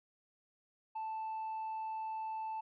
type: tone with tanh clipping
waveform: sine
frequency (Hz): 880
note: A5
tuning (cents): 0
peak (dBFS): -38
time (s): 0.95-2.61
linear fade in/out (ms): 10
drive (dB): 1
effects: none